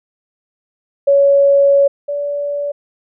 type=tone pair in turn; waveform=sine; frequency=560 / 575.7 Hz; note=C#5 / D5; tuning=+18 / -35 cents; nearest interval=unison; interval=47 cents; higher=second; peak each=-7 / -17 dBFS; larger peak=first; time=1.07-1.88 / 2.08-2.72 s; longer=first; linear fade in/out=10 ms; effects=none